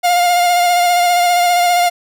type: tone with vibrato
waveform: 45% pulse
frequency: 706 Hz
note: F5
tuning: 19 cents sharp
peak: -10 dBFS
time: 0.03-1.9 s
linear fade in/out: 20 ms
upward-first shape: sine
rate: 15 Hz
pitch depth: 24 cents each way
effects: none